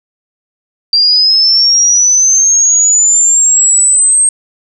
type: linear sweep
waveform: sine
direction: up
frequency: 4709 to 8430 Hz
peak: -5 dBFS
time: 0.93-4.29 s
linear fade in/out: 2 ms
effects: none